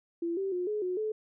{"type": "tone with pitch steps", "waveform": "sine", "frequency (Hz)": [338.6, 388.2, 358.5, 422.4, 364.3, 431.7], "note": ["E4", "G4", "F4", "G#4", "F#4", "A4"], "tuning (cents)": [46, -17, 45, 29, -27, -33], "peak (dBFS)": -29, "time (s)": [0.22, 1.12], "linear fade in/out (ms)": 5, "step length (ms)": 150, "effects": []}